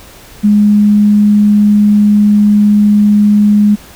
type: tone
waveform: sine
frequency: 207.7 Hz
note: G#3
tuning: in tune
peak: -4 dBFS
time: 0.43-3.76 s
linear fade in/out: 20 ms
effects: pink hiss -36 dBFS RMS until 3.95 s